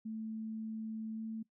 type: tone with pitch glide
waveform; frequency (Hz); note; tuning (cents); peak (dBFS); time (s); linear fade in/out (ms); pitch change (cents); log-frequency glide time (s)
sine; 220.3 to 222; A3 to A3; +2 to +16; -38; 0.05-1.43; 10; +14; 1.14-1.21
effects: noise-tail reverb RT60 0.1 s tail -20 dB re dry